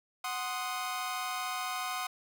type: chord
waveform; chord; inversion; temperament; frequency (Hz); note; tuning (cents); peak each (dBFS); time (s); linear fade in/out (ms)
sawtooth; C diminished; second; equal; 740 / 1046.5 / 1244.5; Gb5 / C6 / Eb6; 0 / 0 / 0; -34 / -35 / -34; 0.24-2.07; 5
effects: none